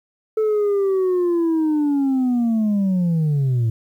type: linear sweep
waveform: sine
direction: down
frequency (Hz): 439.2 to 110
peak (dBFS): -13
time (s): 0.37-3.7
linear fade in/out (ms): 5
effects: tanh soft clip ceiling -15 dBFS + 9-bit